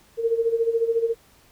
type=tone with tremolo; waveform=sine; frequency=459.1 Hz; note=A#4; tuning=26 cents flat; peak=-16 dBFS; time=0.17-1.15 s; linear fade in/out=50 ms; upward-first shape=sine; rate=14 Hz; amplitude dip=75%; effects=pink hiss -56 dBFS RMS until 1.51 s